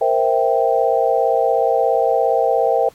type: chord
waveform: sine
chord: C dominant seventh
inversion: third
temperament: equal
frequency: 466.2 / 523.3 / 659.3 / 784 Hz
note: Bb4 / C5 / E5 / G5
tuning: 0 / 0 / 0 / 0 cents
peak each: -19 dBFS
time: 0.01-2.89 s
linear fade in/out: 5 ms
effects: pink hiss -51 dBFS RMS until 2.94 s + AAC 48 kbps